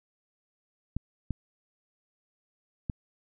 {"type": "clicks", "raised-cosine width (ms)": 5, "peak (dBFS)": -18, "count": 3, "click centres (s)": [0.966, 1.307, 2.898], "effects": []}